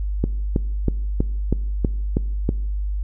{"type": "click train", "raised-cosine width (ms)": 3, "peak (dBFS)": -6, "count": 8, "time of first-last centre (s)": [0.24, 2.491], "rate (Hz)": 3.11, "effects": ["noise-tail reverb RT60 0.9 s tail -21 dB re dry", "added 50 Hz sine -21 dBFS peak until 3.03 s"]}